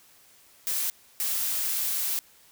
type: noise bursts at uneven times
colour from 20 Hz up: blue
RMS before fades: -28 dBFS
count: 2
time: 0.67-0.9 / 1.2-2.19 s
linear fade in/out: 0 ms
effects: white hiss -57 dBFS RMS until 2.51 s